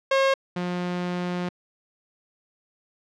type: tone pair in turn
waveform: sawtooth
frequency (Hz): 540 / 178.03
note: C#5 / F3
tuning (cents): -45 / +34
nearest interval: octave + perfect fifth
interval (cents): 1921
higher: first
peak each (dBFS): -14 / -22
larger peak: first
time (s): 0.11-0.34 / 0.56-1.49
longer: second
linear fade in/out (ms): 5
effects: low-pass 4000 Hz 12 dB/octave